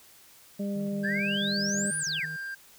harmonic tone, 200.6 Hz, G3, 40 cents sharp, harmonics 1 / 2 / 3, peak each -29 / -40 / -38 dBFS, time 0.59-1.91 s, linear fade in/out 10 ms
triangle tone bursts, 155.56 Hz, D#3, in tune, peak -38 dBFS, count 10, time 0.75-2.366 s, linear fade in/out 10 ms, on 140 ms, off 24 ms
triangle tone, 1590 Hz, G6, 24 cents sharp, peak -32 dBFS, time 1.03-2.55 s, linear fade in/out 10 ms
sine exponential two-way sweep, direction up then down, 1661.2 to 9956 to 1661.2 Hz, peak -29 dBFS, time 1.04-2.26 s, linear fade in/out 10 ms, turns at 1.98 s
effects white hiss -55 dBFS RMS until 2.78 s

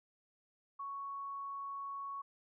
sine tone, 1111 Hz, C#6, 4 cents sharp, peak -40 dBFS, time 0.79-2.22 s, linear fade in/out 10 ms, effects none

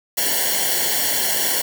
white noise with comb filter, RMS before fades -20 dBFS, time 0.17-1.62 s, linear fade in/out 10 ms, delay 0.8 ms, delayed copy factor -0.9, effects none

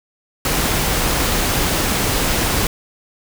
pink noise, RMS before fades -18 dBFS, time 0.45-2.67 s, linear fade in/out 2 ms, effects none

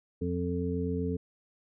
harmonic tone, 88 Hz, F2, 14 cents sharp, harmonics 1 / 2 / 3 / 5, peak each -34 / -34 / -34 / -34 dBFS, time 0.21-1.17 s, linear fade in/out 10 ms, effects none

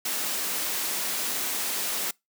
white high-pass noise, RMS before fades -29 dBFS, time 0.05-2.11 s, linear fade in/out 5 ms, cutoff 180 Hz, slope 24 dB/octave, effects noise-tail reverb RT60 0.2 s tail -25 dB re dry

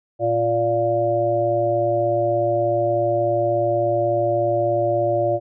harmonic tone with a mistuned harmonic, 116.54 Hz, A#2, in tune, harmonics 1 / 3 / 5 / 6, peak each -27 / -24 / -19 / -24 dBFS, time 0.19-5.4 s, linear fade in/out 50 ms, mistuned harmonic 1, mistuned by -48 cents, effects none

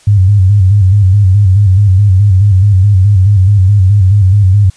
sine tone with vibrato, 98 Hz, G2, in tune, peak -3 dBFS, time 0.07-4.7 s, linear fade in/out 5 ms, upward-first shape square, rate 4.7 Hz, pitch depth 84 cents each way, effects white hiss -44 dBFS RMS until 4.76 s + resampled to 22050 Hz

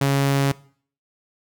sawtooth tone, 138.59 Hz, C#3, in tune, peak -13 dBFS, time 0.01-0.52 s, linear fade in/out 5 ms, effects noise-tail reverb RT60 0.5 s tail -20 dB re dry

